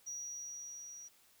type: tone with level ramp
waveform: sine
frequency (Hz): 5780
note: F#8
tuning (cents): -41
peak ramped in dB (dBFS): -38 to -48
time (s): 0.06-1.09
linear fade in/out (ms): 20
effects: tanh soft clip ceiling -38 dBFS + white hiss -67 dBFS RMS until 1.4 s